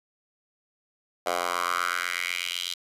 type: tone with high-pass filter sweep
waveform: 10% pulse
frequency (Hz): 88.1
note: F2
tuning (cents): +16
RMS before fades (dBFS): -29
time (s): 1.26-2.74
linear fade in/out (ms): 5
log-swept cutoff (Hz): 700 to 3600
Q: 3.3
effects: resampled to 32000 Hz